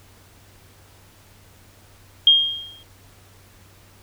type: tone with exponential decay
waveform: sine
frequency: 3228 Hz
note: G#7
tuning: 50 cents flat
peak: -7 dBFS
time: 2.27-2.83 s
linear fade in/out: 2 ms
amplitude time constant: 120 ms
effects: added 96 Hz sine -52 dBFS peak until 4.02 s + pink hiss -52 dBFS RMS until 4.02 s

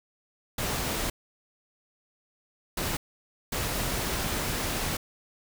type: noise bursts at uneven times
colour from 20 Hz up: pink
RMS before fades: -30 dBFS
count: 3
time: 0.58-1.1 / 2.77-2.97 / 3.52-4.97 s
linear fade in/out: 5 ms
effects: none

